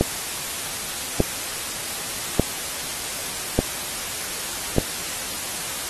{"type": "click train", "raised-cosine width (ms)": 2, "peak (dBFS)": -3, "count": 5, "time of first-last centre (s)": [0.01, 4.783], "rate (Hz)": 0.838, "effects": ["white hiss -29 dBFS RMS until 5.89 s", "AAC 32 kbps"]}